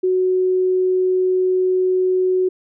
sine tone, 370 Hz, F#4, in tune, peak -14 dBFS, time 0.03-2.49 s, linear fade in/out 10 ms, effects none

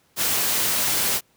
white noise, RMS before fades -22 dBFS, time 0.16-1.21 s, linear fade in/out 50 ms, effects pink hiss -62 dBFS RMS until 1.36 s + high-pass 80 Hz 12 dB/octave

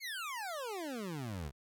25% pulse exponential sweep, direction down, 2254 to 65.2 Hz, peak -35 dBFS, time 0-1.52 s, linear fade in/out 50 ms, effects none

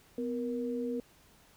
sine tone pair together, 250.6 / 471.8 Hz, B3 / A#4, +25 / +21 cents, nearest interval major seventh, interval 1096 cents, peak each -34 / -35 dBFS, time 0.18-1 s, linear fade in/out 2 ms, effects pink hiss -62 dBFS RMS until 1.56 s

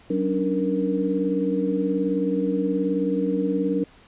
sine tone cluster, 188.3 / 279.2 / 298 / 468.4 Hz, F#3 / C#4 / D4 / A#4, +31 / +13 / +25 / +8 cents, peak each -26 dBFS, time 0.1-3.84 s, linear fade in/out 5 ms, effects pink hiss -52 dBFS RMS until 4.07 s + resampled to 8000 Hz

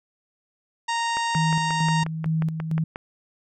harmonic tone, 929 Hz, A#5, 6 cents flat, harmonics 1 / 2 / 3 / 4 / 5 / 6 / 7 / 8 / 9, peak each -24 / -30 / -34 / -36 / -38 / -40 / -41 / -42 / -43 dBFS, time 0.88-2.04 s, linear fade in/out 10 ms
click train, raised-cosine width 0.5 ms, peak -17 dBFS, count 11, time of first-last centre 1.17-2.959 s, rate 5.59 Hz
sine tone with tremolo, 160 Hz, D#3, 49 cents sharp, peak -20 dBFS, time 1.35-2.84 s, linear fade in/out 5 ms, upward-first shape square, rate 2.2 Hz, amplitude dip 55%
effects none

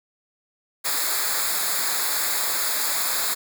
white noise with comb filter, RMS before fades -24 dBFS, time 0.84-3.35 s, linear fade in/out 20 ms, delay 0.34 ms, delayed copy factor -0.85, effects none

